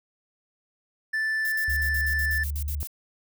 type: tone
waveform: triangle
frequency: 1760 Hz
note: A6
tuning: in tune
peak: -22 dBFS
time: 1.13-2.44 s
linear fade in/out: 10 ms
type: noise bursts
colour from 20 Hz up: violet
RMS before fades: -36 dBFS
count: 12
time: 1.45-2.872 s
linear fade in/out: 0 ms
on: 69 ms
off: 54 ms
type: tone with pitch glide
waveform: sine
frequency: 72.6 to 73.23 Hz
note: D2 to D2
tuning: -19 to -4 cents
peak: -27 dBFS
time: 1.68-2.83 s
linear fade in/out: 0 ms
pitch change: +15 cents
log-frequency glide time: 2.22-2.3 s
effects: none